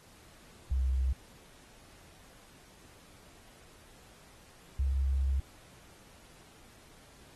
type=tone pair in turn; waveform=sine; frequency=65 / 67.32 Hz; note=C2 / C2; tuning=-11 / +50 cents; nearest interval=minor second; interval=61 cents; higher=second; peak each=-26 dBFS; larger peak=neither; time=0.71-1.13 / 4.79-5.4 s; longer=second; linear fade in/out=5 ms; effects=pink hiss -58 dBFS RMS until 7.35 s + AAC 32 kbps